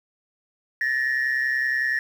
sine tone pair together, 1747.4 / 1878 Hz, A6 / A#6, -12 / +12 cents, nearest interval minor second, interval 124 cents, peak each -22 dBFS, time 0.81-1.99 s, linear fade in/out 2 ms, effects tanh soft clip ceiling -17 dBFS + 8-bit

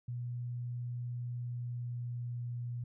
sine tone with pitch glide, 121.6 to 120.69 Hz, B2 to B2, -26 to -39 cents, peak -36 dBFS, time 0.08-2.84 s, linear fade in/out 5 ms, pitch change -13 cents, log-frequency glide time 1.31-2.41 s, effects none

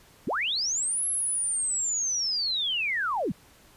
sine linear two-way sweep, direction up then down, 125.1 to 11175 to 125.1 Hz, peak -25 dBFS, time 0.27-3.32 s, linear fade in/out 5 ms, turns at 1.07 s, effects pink hiss -56 dBFS RMS until 3.76 s + resampled to 32000 Hz

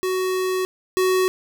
square tone pair in turn, 372.3 / 372.3 Hz, F#4 / F#4, +11 / +11 cents, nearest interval unison, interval 0 cents, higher neither, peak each -21 / -17 dBFS, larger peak second, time 0.03-0.65 / 0.97-1.28 s, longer first, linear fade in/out 0 ms, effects none

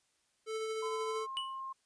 square tone with tremolo, 440 Hz, A4, in tune, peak -35 dBFS, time 0.46-1.27 s, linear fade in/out 50 ms, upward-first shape sine, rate 13 Hz, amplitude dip 25%
sine tone with pitch glide, 1022 to 1065.4 Hz, C6 to C6, -41 to +31 cents, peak -39 dBFS, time 0.82-1.73 s, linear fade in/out 10 ms, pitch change +72 cents, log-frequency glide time 1.1-1.23 s
triangle tone with exponential decay, 2952 Hz, F#7, 5 cents flat, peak -30 dBFS, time 1.37-1.6 s, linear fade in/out 0 ms, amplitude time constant 50 ms
effects white hiss -75 dBFS RMS until 1.85 s + resampled to 22050 Hz

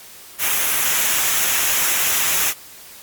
white noise with comb filter, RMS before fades -18 dBFS, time 0.38-2.54 s, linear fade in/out 50 ms, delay 0.22 ms, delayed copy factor -0.55, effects white hiss -41 dBFS RMS until 3.02 s + Opus 48 kbps

